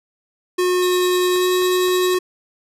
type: tone with pitch glide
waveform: square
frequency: 362.2 to 365.1 Hz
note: F#4 to F#4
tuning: -37 to -23 cents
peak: -16 dBFS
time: 0.58-2.19 s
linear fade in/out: 10 ms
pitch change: +14 cents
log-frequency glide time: 1.33-1.46 s
type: tone with tremolo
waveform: sawtooth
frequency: 3827 Hz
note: A#7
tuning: 45 cents sharp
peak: -21 dBFS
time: 0.82-2.14 s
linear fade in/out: 5 ms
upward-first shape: sine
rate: 10 Hz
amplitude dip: 60%
type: click train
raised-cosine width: 0.5 ms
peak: -21 dBFS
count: 4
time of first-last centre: 1.36-2.145 s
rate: 3.82 Hz
effects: resampled to 32000 Hz